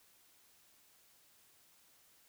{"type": "silence", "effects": ["white hiss -67 dBFS RMS until 2.28 s"]}